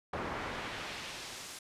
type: noise with band-pass filter sweep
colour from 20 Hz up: brown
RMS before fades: -41 dBFS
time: 0.13-1.59 s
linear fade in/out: 5 ms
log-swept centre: 1000 to 8400 Hz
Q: 0.82
effects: resampled to 32000 Hz